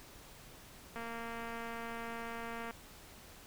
click train, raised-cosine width 0.5 ms, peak -29 dBFS, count 405, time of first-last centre 0.96-2.709 s, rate 231 Hz, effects pink hiss -55 dBFS RMS until 3.46 s

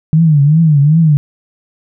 sine tone with vibrato, 152.6 Hz, D#3, 33 cents flat, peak -5 dBFS, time 0.13-1.17 s, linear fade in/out 0 ms, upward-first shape triangle, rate 2.6 Hz, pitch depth 170 cents each way, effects none

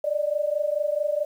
sine tone pair together, 582 / 606.6 Hz, D5 / D#5, -16 / -44 cents, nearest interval minor second, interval 72 cents, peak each -25 dBFS, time 0.04-1.25 s, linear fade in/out 5 ms, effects 9-bit

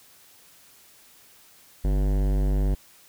sine tone with hard clipping, 49 Hz, G1, in tune, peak -22 dBFS, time 1.84-2.75 s, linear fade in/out 10 ms, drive 18 dB, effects white hiss -54 dBFS RMS until 3.08 s

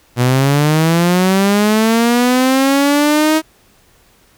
sawtooth linear sweep, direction up, 120 to 317.5 Hz, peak -6 dBFS, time 0.16-3.42 s, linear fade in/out 50 ms, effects pink hiss -51 dBFS RMS until 4.37 s

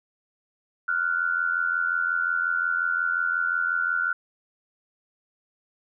sine tone pair together, 1396.9 / 1482.5 Hz, F6 / F#6, 0 / +3 cents, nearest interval minor second, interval 103 cents, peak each -25 dBFS, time 0.88-4.13 s, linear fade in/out 5 ms, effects none

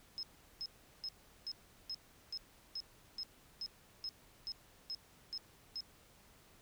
sine tone bursts, 5160 Hz, E8, 38 cents flat, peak -39 dBFS, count 14, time 0.18-5.806 s, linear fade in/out 0 ms, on 49 ms, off 380 ms, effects pink hiss -64 dBFS RMS until 6.61 s

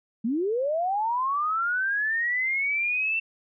sine linear sweep, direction up, 209.6 to 2693 Hz, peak -23 dBFS, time 0.24-3.2 s, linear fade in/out 10 ms, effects none

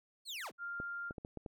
35% pulse linear sweep, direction down, 4506 to 34.15 Hz, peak -39 dBFS, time 0.25-0.52 s, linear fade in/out 50 ms
sine tone, 1396.9 Hz, F6, in tune, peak -39 dBFS, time 0.58-1.13 s, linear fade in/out 50 ms
clicks, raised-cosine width 2 ms, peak -30 dBFS, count 6, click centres 0.801 / 1.109 / 1.182 / 1.249 / 1.373 / 1.462 s
effects none

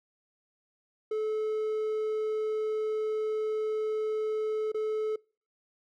triangle tone with dropouts, 432.5 Hz, A4, 30 cents flat, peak -26 dBFS, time 1.11-5.16 s, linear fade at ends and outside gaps 5 ms, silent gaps 4.719-4.744 s, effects noise-tail reverb RT60 0.4 s tail -26 dB re dry

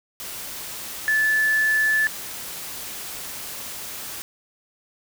sine tone in noise, 1740 Hz, A6, 20 cents flat, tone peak -17 dBFS, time 1.08-2.07 s, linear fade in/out 0 ms, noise white, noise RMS -34 dBFS, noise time 0.2-4.22 s, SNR +14 dB, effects none

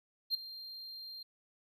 triangle tone with ADSR envelope, 4186 Hz, C8, in tune, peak -26 dBFS, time 0.3-1.23 s, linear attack 44 ms, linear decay 9 ms, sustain -17 dB, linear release 7 ms, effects none

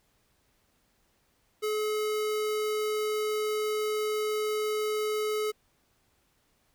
square tone, 427 Hz, G#4, 48 cents sharp, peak -28 dBFS, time 1.62-5.52 s, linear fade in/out 20 ms, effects pink hiss -70 dBFS RMS until 6.74 s

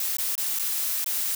blue noise with dropouts, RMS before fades -27 dBFS, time 0-1.35 s, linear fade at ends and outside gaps 2 ms, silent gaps 0.169-0.184 / 0.354-0.378 / 0.589-0.595 / 1.044-1.061 s, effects none

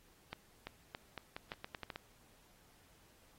accelerating click train, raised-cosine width 0.3 ms, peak -26 dBFS, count 11, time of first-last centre 0.33-1.959 s, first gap 340 ms, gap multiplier 0.82, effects pink hiss -67 dBFS RMS until 3.38 s + AAC 48 kbps

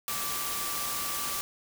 sine tone in noise, 1166 Hz, D6, 13 cents flat, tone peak -38 dBFS, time 0.08-1.41 s, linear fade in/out 0 ms, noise white, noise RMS -33 dBFS, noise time 0.08-1.41 s, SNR -8 dB, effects none

